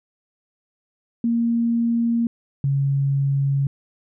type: tone pair in turn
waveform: sine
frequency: 233.1 / 138.6 Hz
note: A#3 / C#3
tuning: 0 / 0 cents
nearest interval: major sixth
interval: 900 cents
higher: first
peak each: -17 dBFS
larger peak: neither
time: 1.24-2.27 / 2.64-3.67 s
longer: neither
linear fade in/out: 2 ms
effects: none